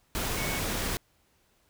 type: tone in noise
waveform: sine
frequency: 2217 Hz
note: C#7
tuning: in tune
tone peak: -36 dBFS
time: 0.37-0.59 s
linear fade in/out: 0 ms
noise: pink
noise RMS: -31 dBFS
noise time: 0.15-0.97 s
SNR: -8 dB
effects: pink hiss -68 dBFS RMS until 1.69 s